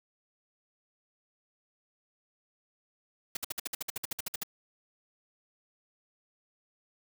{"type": "noise bursts", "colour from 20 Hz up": "white", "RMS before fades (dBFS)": -34, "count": 15, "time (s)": [3.35, 4.434], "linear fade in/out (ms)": 5, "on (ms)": 20, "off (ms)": 56, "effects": []}